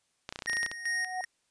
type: clicks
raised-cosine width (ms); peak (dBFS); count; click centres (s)
0.2; -19; 12; 0.291 / 0.325 / 0.359 / 0.39 / 0.422 / 0.46 / 0.497 / 0.532 / 0.569 / 0.631 / 0.663 / 0.715
type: tone with tremolo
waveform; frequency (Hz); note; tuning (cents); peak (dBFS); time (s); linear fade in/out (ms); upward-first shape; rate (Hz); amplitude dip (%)
square; 1864.7; A#6; 0; -29; 0.47-1.25; 10; square; 2.6; 70
type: tone with exponential growth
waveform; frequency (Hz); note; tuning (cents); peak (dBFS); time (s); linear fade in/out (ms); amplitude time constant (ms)
sine; 740; F#5; 0; -29; 0.76-1.21; 2; 97
effects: white hiss -74 dBFS RMS until 1.5 s + resampled to 22050 Hz

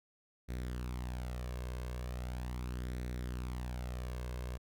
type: tone with flanger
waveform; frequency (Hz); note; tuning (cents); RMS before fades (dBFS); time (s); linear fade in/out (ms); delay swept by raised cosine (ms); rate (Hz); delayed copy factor
sawtooth; 61.74; B1; 0; -40; 0.48-4.58; 20; 0.5 to 1.9; 0.39; +0.5
effects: none

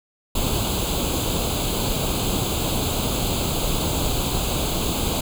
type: noise with comb filter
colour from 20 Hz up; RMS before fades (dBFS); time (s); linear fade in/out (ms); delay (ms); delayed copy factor
pink; -23; 0.35-5.21; 5; 0.27; +0.85
effects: none

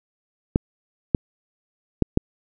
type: clicks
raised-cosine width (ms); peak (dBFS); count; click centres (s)
3; -3; 4; 0.559 / 1.148 / 2.023 / 2.174
effects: none

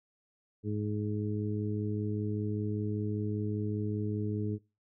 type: harmonic tone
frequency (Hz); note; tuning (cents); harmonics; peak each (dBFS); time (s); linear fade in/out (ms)
105.1; G#2; +21; 1 / 2 / 3 / 4; -33 / -36 / -38 / -39; 0.63-4.59; 50
effects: noise-tail reverb RT60 0.3 s tail -24 dB re dry

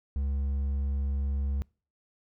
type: tone with hard clipping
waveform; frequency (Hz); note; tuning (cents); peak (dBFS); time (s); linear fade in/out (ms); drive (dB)
triangle; 69.3; C#2; 0; -28; 0.16-1.62; 0; 7
effects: noise-tail reverb RT60 0.4 s tail -26 dB re dry

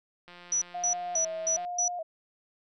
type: click train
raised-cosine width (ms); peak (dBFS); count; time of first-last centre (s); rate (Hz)
0.3; -33; 242; 0.28-1.649; 176
type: tone bursts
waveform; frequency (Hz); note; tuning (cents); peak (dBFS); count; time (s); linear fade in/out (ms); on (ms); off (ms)
sine; 5900; F#8; -6; -24; 5; 0.52-1.88; 2; 96; 220
type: tone with vibrato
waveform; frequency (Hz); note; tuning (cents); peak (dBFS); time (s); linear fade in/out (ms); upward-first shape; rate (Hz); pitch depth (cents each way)
sine; 677; E5; +46; -32; 0.74-2.03; 10; square; 1.2; 82
effects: none

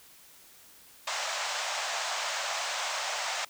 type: band-pass noise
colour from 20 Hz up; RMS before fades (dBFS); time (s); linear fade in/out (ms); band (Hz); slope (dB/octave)
pink; -33; 1.07-3.45; 5; 600 to 7800; 48
effects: white hiss -55 dBFS RMS until 3.49 s

